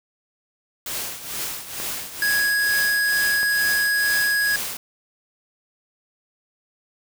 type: noise with tremolo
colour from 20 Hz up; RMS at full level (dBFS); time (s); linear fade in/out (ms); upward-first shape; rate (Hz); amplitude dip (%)
white; -27; 0.86-4.77; 2; triangle; 2.2; 75
type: clicks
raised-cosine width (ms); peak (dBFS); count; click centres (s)
0.5; -17; 2; 1.801 / 3.431
type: tone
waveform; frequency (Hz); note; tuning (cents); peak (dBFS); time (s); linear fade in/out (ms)
square; 1661.2; G#6; 0; -19; 2.22-4.56; 2
effects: none